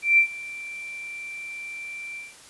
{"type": "tone with ADSR envelope", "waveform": "sine", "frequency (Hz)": 2349, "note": "D7", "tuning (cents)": 0, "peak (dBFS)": -12, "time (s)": [0.02, 2.35], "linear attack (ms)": 160, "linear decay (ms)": 89, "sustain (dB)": -21, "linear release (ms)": 180, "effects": ["white hiss -48 dBFS RMS until 2.49 s", "resampled to 24000 Hz"]}